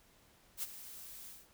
blue noise with ADSR envelope, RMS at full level -37 dBFS, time 0.57-1.48 s, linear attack 58 ms, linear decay 28 ms, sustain -13 dB, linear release 200 ms, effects pink hiss -66 dBFS RMS until 1.53 s

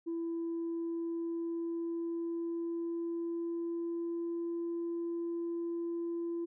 sine tone with pitch glide, 333.8 to 339.2 Hz, E4 to E4, +22 to +50 cents, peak -32 dBFS, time 0.06-6.46 s, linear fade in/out 20 ms, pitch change +28 cents, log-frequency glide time 0.36-4.53 s, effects tanh soft clip ceiling -31 dBFS

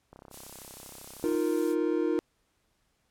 click train, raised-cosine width 1 ms, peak -34 dBFS, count 41, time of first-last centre 0.13-1.35 s, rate 32.8 Hz
blue noise, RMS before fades -44 dBFS, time 0.3-1.76 s, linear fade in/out 50 ms
triangle chord, Eb suspended second, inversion none, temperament equal, 311.1 / 349.2 / 466.2 Hz, Eb4 / F4 / Bb4, 0 / 0 / 0 cents, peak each -27 / -27 / -29 dBFS, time 1.24-2.19 s, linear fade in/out 0 ms
effects pink hiss -73 dBFS RMS until 3.1 s + low-pass 12000 Hz 12 dB/octave

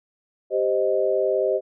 sine chord, C minor, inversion second, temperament equal, 392 / 523.3 / 622.3 Hz, G4 / C5 / Eb5, 0 / 0 / 0 cents, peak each -23 dBFS, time 0.5-1.61 s, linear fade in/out 50 ms, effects none

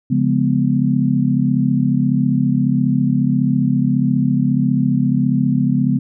sine chord, C# dominant seventh, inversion none, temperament just, 138.59 / 173.24 / 207.9 / 249.5 Hz, C#3 / E#3 / G#3 / B3, 0 / -14 / +2 / +18 cents, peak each -18 / -21 / -19 / -17 dBFS, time 0.1-5.99 s, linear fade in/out 10 ms, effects none

